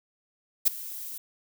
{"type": "noise with ADSR envelope", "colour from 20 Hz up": "violet", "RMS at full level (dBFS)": -17, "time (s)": [0.65, 1.18], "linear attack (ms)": 23, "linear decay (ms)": 9, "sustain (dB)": -21, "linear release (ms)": 5, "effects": []}